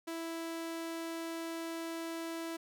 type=tone; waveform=sawtooth; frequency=330 Hz; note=E4; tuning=2 cents sharp; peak=-34 dBFS; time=0.07-2.57 s; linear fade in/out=10 ms; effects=none